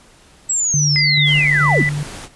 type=linear sweep; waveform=sine; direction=down; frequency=7800 to 110 Hz; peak=-15 dBFS; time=0.49-1.84 s; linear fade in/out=10 ms
type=tone with tremolo; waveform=sine; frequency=146.83 Hz; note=D3; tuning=in tune; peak=-15 dBFS; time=0.74-2.03 s; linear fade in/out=0 ms; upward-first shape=square; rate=2.3 Hz; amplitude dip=35%
type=tone with pitch glide; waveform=sine; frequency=2055 to 1985 Hz; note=C7 to B6; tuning=-32 to +8 cents; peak=-15 dBFS; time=0.96-1.89 s; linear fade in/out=0 ms; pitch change=-60 cents; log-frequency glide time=1.34-1.61 s
type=noise; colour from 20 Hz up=pink; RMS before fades=-32 dBFS; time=1.24-2.29 s; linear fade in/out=50 ms
effects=pink hiss -48 dBFS RMS until 2.35 s + resampled to 24000 Hz